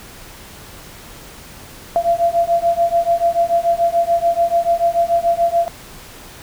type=beating tone pair; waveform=sine; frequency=679 / 685.9 Hz; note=F5 / F5; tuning=-49 / -31 cents; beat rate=6.9 Hz; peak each=-16 dBFS; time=1.96-5.68 s; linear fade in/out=0 ms; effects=pink hiss -38 dBFS RMS until 6.42 s